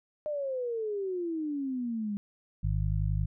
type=exponential sweep; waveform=sine; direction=down; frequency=612 to 200 Hz; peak=-30 dBFS; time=0.26-2.17 s; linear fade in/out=0 ms
type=harmonic tone; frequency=51.3 Hz; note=G#1; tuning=21 cents flat; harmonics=1 / 2 / 3; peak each=-29 / -30 / -33 dBFS; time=2.63-3.26 s; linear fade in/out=10 ms
effects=none